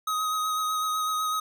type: tone with vibrato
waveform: square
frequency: 1260 Hz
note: D#6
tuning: 21 cents sharp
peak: -26 dBFS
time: 0.07-1.4 s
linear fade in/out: 5 ms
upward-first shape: sine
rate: 8 Hz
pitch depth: 17 cents each way
effects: none